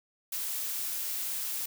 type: noise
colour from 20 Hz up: blue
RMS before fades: -34 dBFS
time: 0.32-1.66 s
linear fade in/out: 5 ms
effects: none